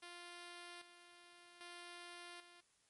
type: tone with tremolo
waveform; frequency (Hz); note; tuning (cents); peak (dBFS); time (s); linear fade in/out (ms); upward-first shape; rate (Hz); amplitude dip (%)
5% pulse; 349.2; F4; 0; -40; 0.02-2.61; 10; square; 0.63; 65
effects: white hiss -75 dBFS RMS until 2.89 s + MP3 48 kbps